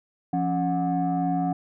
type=tone cluster; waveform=sine; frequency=173.3 / 276.8 / 730 Hz; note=F3 / C#4 / F#5; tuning=-13 / -2 / -24 cents; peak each=-25 dBFS; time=0.33-1.53 s; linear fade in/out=5 ms; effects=tanh soft clip ceiling -17 dBFS